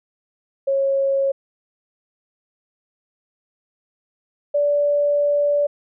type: tone pair in turn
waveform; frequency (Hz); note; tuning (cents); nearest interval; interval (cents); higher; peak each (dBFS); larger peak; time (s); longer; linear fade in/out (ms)
sine; 547 / 580.2; C#5 / D5; -23 / -21; minor second; 102; second; -16 / -15; second; 0.67-1.32 / 4.54-5.67; second; 10
effects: none